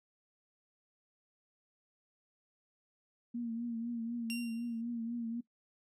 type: tone with vibrato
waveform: sine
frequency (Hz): 233.1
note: A#3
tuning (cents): 0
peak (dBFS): -35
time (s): 3.34-5.41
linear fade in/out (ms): 10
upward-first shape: triangle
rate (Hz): 4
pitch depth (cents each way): 57
type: tone with exponential decay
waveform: sawtooth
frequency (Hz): 2764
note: F7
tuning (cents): -19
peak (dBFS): -33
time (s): 4.3-4.81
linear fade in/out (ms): 0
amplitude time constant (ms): 110
effects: noise-tail reverb RT60 0.1 s tail -18 dB re dry + resampled to 32000 Hz